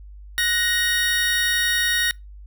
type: tone pair together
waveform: 25% pulse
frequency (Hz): 1475 / 1870.8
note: F#6 / A#6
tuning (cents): -6 / +6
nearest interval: major third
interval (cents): 412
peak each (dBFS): -23 / -16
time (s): 0.38-2.11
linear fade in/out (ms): 0
effects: noise-tail reverb RT60 0.2 s tail -25 dB re dry + added 50 Hz sine -38 dBFS peak until 2.46 s